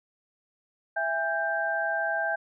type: tone cluster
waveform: sine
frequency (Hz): 662 / 814 / 1574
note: E5 / G#5 / G6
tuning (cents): +7 / -35 / +7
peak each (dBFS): -30 / -32 / -28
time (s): 0.96-2.36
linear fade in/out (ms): 10
effects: none